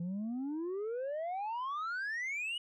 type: exponential sweep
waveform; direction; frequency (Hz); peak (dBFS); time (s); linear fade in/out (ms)
sine; up; 167.3 to 2960; -32; 0-2.58; 5
effects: tanh soft clip ceiling -34 dBFS